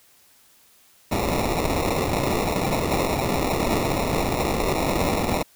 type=noise with sample-and-hold; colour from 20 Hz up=violet; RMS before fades=-23 dBFS; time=1.11-5.43 s; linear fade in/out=10 ms; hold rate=1575 Hz; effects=white hiss -56 dBFS RMS until 5.55 s